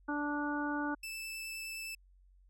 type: harmonic tone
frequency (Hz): 292.7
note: D4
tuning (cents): -6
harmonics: 1 / 2 / 3 / 4 / 5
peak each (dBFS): -35 / -45 / -40 / -44 / -39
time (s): 0.08-0.95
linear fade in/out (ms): 10
type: tone with vibrato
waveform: sawtooth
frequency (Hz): 2637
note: E7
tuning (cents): 0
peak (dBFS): -37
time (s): 1.03-1.95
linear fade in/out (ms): 5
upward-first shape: triangle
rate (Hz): 9.6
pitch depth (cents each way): 8
effects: added 46 Hz sine -60 dBFS peak until 2.49 s